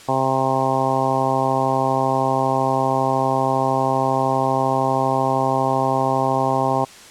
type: harmonic tone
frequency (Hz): 132.7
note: C3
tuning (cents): +25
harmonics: 1 / 2 / 3 / 4 / 5 / 6 / 7 / 8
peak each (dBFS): -26 / -26 / -27 / -26 / -24 / -22 / -24 / -26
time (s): 0.08-6.85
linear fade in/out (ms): 10
effects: white hiss -42 dBFS RMS until 7.1 s + low-pass 8000 Hz 12 dB/octave